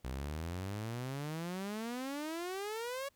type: exponential sweep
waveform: sawtooth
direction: up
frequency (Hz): 61.6 to 565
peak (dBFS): -34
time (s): 0.04-3.09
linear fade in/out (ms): 10
effects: pink hiss -72 dBFS RMS until 3.15 s